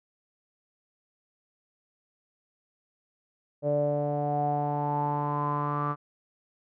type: tone with low-pass filter sweep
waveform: sawtooth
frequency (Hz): 146.1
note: D3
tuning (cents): -9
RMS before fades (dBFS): -28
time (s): 3.62-5.96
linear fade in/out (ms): 50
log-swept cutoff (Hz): 560 to 1200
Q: 9.6
effects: none